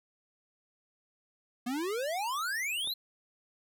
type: exponential sweep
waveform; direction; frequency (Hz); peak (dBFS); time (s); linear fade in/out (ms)
square; up; 234 to 4195; -32; 1.66-2.94; 10
type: clicks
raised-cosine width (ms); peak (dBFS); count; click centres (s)
1; -43 / -35; 2; 2.845 / 2.874
effects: none